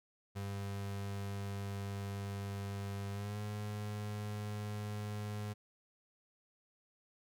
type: tone with pitch glide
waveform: 35% pulse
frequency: 99.6 to 104.61 Hz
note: G2 to G#2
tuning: +28 to +13 cents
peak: -37 dBFS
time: 0.35-5.54 s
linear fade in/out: 20 ms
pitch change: +85 cents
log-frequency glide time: 3.12-3.38 s
effects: none